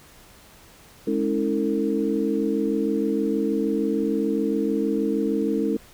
sine tone cluster, 211 / 277.1 / 323.7 / 451.8 Hz, G#3 / C#4 / E4 / A4, +28 / -1 / -31 / +46 cents, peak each -26 dBFS, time 1.07-5.77 s, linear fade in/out 5 ms, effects pink hiss -50 dBFS RMS until 5.93 s

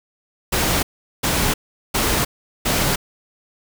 pink noise bursts, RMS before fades -19 dBFS, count 4, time 0.52-2.96 s, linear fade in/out 10 ms, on 310 ms, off 400 ms, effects none

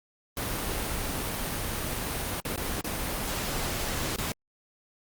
pink noise with dropouts, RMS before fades -31 dBFS, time 0.37-4.32 s, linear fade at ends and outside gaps 1 ms, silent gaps 2.402-2.451 / 2.561-2.576 / 2.81-2.844 / 4.161-4.184 s, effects Opus 32 kbps

